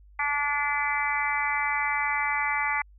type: harmonic tone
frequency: 289.4 Hz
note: D4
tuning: 25 cents flat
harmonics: 3 / 4 / 5 / 6 / 7 / 8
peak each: -30 / -32 / -35 / -35 / -28 / -32 dBFS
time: 0.19-2.82 s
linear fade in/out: 5 ms
effects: added 50 Hz sine -50 dBFS peak until 2.98 s